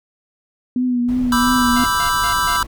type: tone with vibrato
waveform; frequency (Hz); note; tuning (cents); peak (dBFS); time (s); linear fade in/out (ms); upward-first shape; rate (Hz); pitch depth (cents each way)
sine; 246.9; B3; 0; -15; 0.76-1.84; 2; triangle; 2.9; 47
type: noise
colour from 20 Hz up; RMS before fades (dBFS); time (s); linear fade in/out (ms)
brown; -30; 1.08-2.67; 10
type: chord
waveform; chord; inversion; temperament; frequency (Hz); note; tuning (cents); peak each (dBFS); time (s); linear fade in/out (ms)
square; E minor seventh; second; equal; 987.8 / 1174.7 / 1318.5 / 1568; B5 / D6 / E6 / G6; 0 / 0 / 0 / 0; -21 / -24 / -21 / -23; 1.32-2.63; 2
type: tone bursts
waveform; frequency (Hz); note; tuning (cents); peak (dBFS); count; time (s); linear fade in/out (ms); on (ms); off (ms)
10% pulse; 698.5; F5; 0; -18; 4; 1.76-2.568; 5; 97; 140
effects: none